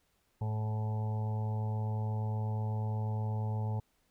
harmonic tone with a mistuned harmonic, 108.3 Hz, A2, 27 cents flat, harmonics 1 / 2 / 4 / 5 / 6 / 7 / 8 / 9, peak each -31 / -44 / -48 / -50 / -55 / -50 / -46 / -59 dBFS, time 0.41-3.8 s, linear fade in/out 5 ms, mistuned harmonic 4, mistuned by -20 cents, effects pink hiss -74 dBFS RMS until 4.1 s

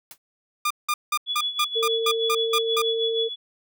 white noise with exponential decay, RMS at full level -36 dBFS, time 0.11-0.18 s, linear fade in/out 1 ms, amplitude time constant 15 ms
sawtooth tone bursts, 1206 Hz, D6, 46 cents sharp, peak -17 dBFS, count 10, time 0.65-2.82 s, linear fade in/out 5 ms, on 55 ms, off 180 ms
sine tone with tremolo, 3404 Hz, G#7, 42 cents sharp, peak -22 dBFS, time 1.26-3.36 s, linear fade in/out 50 ms, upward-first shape sine, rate 6.3 Hz, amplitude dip 75%
sine tone, 453.5 Hz, A#4, 48 cents flat, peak -23 dBFS, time 1.75-3.29 s, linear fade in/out 20 ms
effects none

